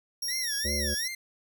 sawtooth tone, 5588 Hz, F8, in tune, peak -27 dBFS, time 0.22-1.08 s, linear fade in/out 5 ms
sawtooth tone with vibrato, 1864.7 Hz, A#6, in tune, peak -31 dBFS, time 0.28-1.15 s, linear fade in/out 5 ms, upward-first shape sine, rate 2.7 Hz, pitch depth 210 cents each way
violet noise with exponential growth, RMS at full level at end -46 dBFS, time 0.51-1.02 s, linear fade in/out 1 ms, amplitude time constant 110 ms
harmonic tone, 72.8 Hz, D2, 15 cents flat, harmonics 1 / 3 / 5 / 7 / 8, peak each -32 / -37 / -39 / -40 / -41 dBFS, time 0.64-0.95 s, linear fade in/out 20 ms
effects none

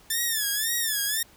5% pulse tone with vibrato, 1760 Hz, A6, in tune, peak -14 dBFS, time 0.1-1.23 s, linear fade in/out 5 ms, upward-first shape sine, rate 1.9 Hz, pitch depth 130 cents each way, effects pink hiss -55 dBFS RMS until 1.36 s

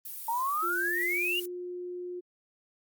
violet noise, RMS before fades -40 dBFS, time 0.05-1.46 s, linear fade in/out 5 ms
sine exponential sweep, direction up, 897 to 2905 Hz, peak -27 dBFS, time 0.28-1.4 s, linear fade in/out 5 ms
sine tone with pitch glide, 349.2 to 357.2 Hz, F4 to F4, 0 to +39 cents, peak -35 dBFS, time 0.62-2.21 s, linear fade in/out 20 ms, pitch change +39 cents, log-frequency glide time 0.8-1.44 s
effects Opus 32 kbps

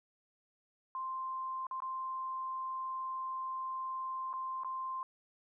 sine tone with dropouts, 1046.5 Hz, C6, in tune, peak -36 dBFS, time 0.95-5.03 s, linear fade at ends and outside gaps 1 ms, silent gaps 1.668-1.711 / 1.803-1.821 / 4.33-4.337 / 4.635-4.646 s, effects none

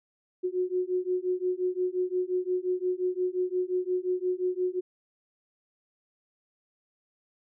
sine beating tone pair, 362.1 / 367.8 Hz, F#4 / F#4, -37 / -10 cents, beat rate 5.7 Hz, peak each -29 dBFS, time 0.43-4.81 s, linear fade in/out 20 ms, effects none

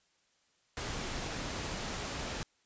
pink noise, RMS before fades -38 dBFS, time 0.77-2.43 s, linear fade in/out 0 ms, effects white hiss -72 dBFS RMS until 2.65 s + resampled to 16000 Hz

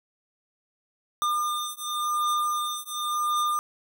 square beating tone pair, 1205 / 1205.92 Hz, D6 / D6, +44 / +45 cents, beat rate 0.92 Hz, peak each -29 / -29 dBFS, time 1.22-3.59 s, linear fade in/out 0 ms, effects none

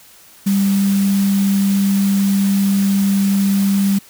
sine tone in noise, 197.4 Hz, G3, 12 cents sharp, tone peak -12 dBFS, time 0.46-3.99 s, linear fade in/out 10 ms, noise white, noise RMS -29 dBFS, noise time 0.46-3.99 s, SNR +14 dB, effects white hiss -45 dBFS RMS until 4.09 s

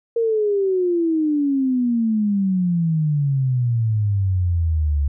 sine exponential sweep, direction down, 468 to 69.9 Hz, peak -16 dBFS, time 0.16-5.08 s, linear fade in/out 5 ms, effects none

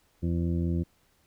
harmonic tone, 84.9 Hz, F2, 48 cents flat, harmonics 1 / 2 / 3 / 4 / 6 / 7, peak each -28 / -29 / -35 / -35 / -47 / -52 dBFS, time 0.22-0.84 s, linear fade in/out 20 ms, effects pink hiss -67 dBFS RMS until 1.26 s

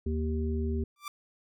harmonic tone, 77.9 Hz, D#2, 3 cents sharp, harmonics 1 / 3 / 5, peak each -29 / -34 / -36 dBFS, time 0.06-0.84 s, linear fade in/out 5 ms
sawtooth tone with exponential growth, 1174.7 Hz, D6, in tune, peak -29 dBFS, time 0.96-1.08 s, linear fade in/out 2 ms, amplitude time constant 24 ms
effects none

